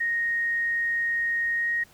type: tone with pitch glide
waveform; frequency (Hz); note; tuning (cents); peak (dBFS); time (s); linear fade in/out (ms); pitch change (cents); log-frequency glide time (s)
sine; 1864.7 to 1875.5; A#6 to A#6; 0 to +10; -23; 0-1.84; 10; +10; 1.54-1.7
effects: pink hiss -55 dBFS RMS until 1.93 s